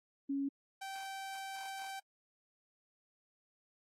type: tone pair in turn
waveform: sine / sawtooth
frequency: 277.2 / 776.4 Hz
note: C#4 / G5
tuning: 0 / -17 cents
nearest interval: octave + tritone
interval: 1783 cents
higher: second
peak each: -33 / -38 dBFS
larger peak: first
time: 0.29-0.49 / 0.81-2 s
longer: second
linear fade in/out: 10 ms
effects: low-pass 12000 Hz 12 dB/octave + AAC 48 kbps